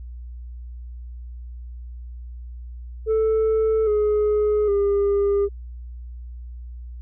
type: tone with pitch steps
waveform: sine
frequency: 440 / 420.9 / 402.6 Hz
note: A4 / G#4 / G4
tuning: 0 / +23 / +46 cents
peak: -14 dBFS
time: 3.06-5.49 s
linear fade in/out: 50 ms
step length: 810 ms
effects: tanh soft clip ceiling -16 dBFS + added 60 Hz sine -33 dBFS peak until 7.01 s